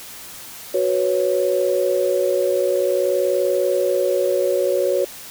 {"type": "chord", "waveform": "sine", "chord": "F# suspended fourth", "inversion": "none", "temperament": "equal", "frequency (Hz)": [370, 493.9, 554.4], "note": ["F#4", "B4", "C#5"], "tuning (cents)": [0, 0, 0], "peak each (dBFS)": [-21, -22, -19], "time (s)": [0.74, 5.05], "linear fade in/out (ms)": 5, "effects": ["white hiss -37 dBFS RMS until 5.3 s"]}